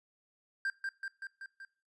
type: tone with echo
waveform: triangle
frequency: 1584 Hz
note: G6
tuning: 18 cents sharp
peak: -29 dBFS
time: 0.65-0.7 s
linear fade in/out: 2 ms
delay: 190 ms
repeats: 5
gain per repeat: -3 dB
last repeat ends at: 1.65 s
effects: noise-tail reverb RT60 0.4 s tail -21 dB re dry + resampled to 24000 Hz